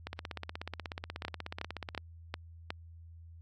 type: two click trains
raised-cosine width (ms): 0.3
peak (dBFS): -19 / -22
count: 5 / 32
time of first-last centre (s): 1.25-2.705 / 0.07-1.949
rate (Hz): 2.75 / 16.5
effects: added 83 Hz sine -49 dBFS peak until 3.41 s + AAC 64 kbps